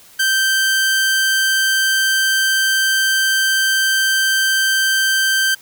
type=tone; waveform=sawtooth; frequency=1561 Hz; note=G6; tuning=8 cents flat; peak=-10 dBFS; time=0.19-5.55 s; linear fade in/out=10 ms; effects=white hiss -45 dBFS RMS until 5.61 s